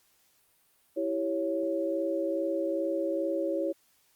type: chord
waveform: sine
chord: C# diminished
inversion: first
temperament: equal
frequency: 329.6 / 392 / 554.4 Hz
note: E4 / G4 / C#5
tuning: 0 / 0 / 0 cents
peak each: -31 / -35 / -30 dBFS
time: 0.96-3.73 s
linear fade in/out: 20 ms
effects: white hiss -67 dBFS RMS until 4.15 s + Opus 48 kbps